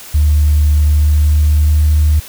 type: tone with pitch glide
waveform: sine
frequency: 74.7 to 76.01 Hz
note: D2 to D#2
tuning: +30 to -40 cents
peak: -6 dBFS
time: 0.14-2.2 s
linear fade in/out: 10 ms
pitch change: +30 cents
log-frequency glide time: 0.88-2 s
effects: tanh soft clip ceiling -3 dBFS + white hiss -33 dBFS RMS until 2.28 s